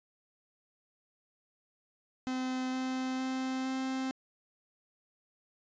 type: tone with pitch steps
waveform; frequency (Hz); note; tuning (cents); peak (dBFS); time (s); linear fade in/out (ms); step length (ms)
45% pulse; 257.2 / 259 / 260.8 / 262.6; C4 / C4 / C4 / C4; -30 / -17 / -5 / +6; -32; 2.27-4.11; 0; 460
effects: resampled to 16000 Hz